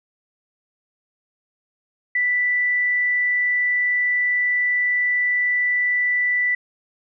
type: tone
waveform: sine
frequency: 1975.5 Hz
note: B6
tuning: in tune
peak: -17 dBFS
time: 2.15-6.55 s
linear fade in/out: 5 ms
effects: none